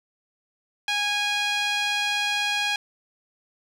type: tone with band-pass filter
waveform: sawtooth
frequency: 824 Hz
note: G#5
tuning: 14 cents flat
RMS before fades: -25 dBFS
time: 0.88-2.76 s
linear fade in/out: 2 ms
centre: 3000 Hz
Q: 1.5
effects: none